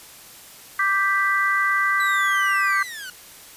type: chord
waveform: sine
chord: G major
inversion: second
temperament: equal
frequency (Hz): 1174.7 / 1568 / 1975.5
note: D6 / G6 / B6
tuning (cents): 0 / 0 / 0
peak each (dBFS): -22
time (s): 0.79-2.83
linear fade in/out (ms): 5
type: linear sweep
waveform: sawtooth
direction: down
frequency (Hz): 4001 to 1434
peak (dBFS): -29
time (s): 2-3.1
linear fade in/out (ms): 2
effects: white hiss -44 dBFS RMS until 3.56 s + resampled to 32000 Hz